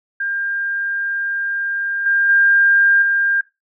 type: tone with level steps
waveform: sine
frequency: 1601 Hz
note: G6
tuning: 36 cents sharp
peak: -19 / -13 / -10 / -14 dBFS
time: 0.2-3.41 s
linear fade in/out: 5 ms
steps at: 2.06 / 2.29 / 3.02 s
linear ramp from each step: 2 ms
effects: noise-tail reverb RT60 0.2 s tail -17 dB re dry